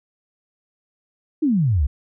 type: exponential sweep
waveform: sine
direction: down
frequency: 329.6 to 61.4 Hz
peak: -15 dBFS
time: 1.42-1.87 s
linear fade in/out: 10 ms
effects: none